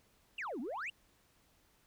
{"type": "exponential two-way sweep", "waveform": "sine", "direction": "down then up", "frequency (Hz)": [2960, 218.7, 2960], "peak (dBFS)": -36, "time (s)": [0.38, 0.9], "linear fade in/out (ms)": 5, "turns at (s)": 0.6, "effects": ["tanh soft clip ceiling -36 dBFS", "pink hiss -70 dBFS RMS until 1.86 s"]}